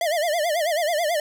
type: tone with vibrato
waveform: square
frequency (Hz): 644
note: E5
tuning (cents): -41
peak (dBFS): -21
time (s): 0.01-1.2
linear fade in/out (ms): 2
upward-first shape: sine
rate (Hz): 9.2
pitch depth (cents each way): 160
effects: none